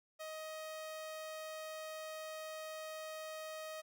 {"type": "tone", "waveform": "sawtooth", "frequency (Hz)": 628, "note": "D#5", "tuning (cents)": 16, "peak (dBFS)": -40, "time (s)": [0.19, 3.82], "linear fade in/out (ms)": 20, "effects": []}